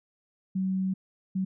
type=tone bursts at uneven times; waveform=sine; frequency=189 Hz; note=F#3; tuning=37 cents sharp; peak=-25 dBFS; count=2; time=0.55-0.94 / 1.35-1.45 s; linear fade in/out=10 ms; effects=none